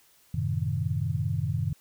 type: chord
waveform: sine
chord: F# diminished seventh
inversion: none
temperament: equal with one note detuned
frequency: 92.77 / 110 / 130.81 / 155.56 Hz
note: F#2 / A2 / C3 / Eb3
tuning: +5 / 0 / 0 / 0 cents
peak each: -31 dBFS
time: 0.34-1.73 s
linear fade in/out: 5 ms
effects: white hiss -61 dBFS RMS until 1.8 s